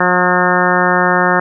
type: harmonic tone with a mistuned harmonic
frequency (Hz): 180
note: F#3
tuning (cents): -47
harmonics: 1 / 2 / 3 / 4 / 5 / 6 / 7 / 8 / 9 / 10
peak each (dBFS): -19 / -19 / -19 / -19 / -19 / -19 / -19 / -19 / -19 / -19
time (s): 0-1.4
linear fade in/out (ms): 5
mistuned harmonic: 1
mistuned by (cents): -15
effects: none